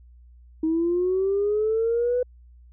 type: linear sweep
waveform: sine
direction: up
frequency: 314.8 to 500 Hz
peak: -19 dBFS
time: 0.63-2.23 s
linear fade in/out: 5 ms
effects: tanh soft clip ceiling -15 dBFS + added 60 Hz sine -47 dBFS peak until 2.72 s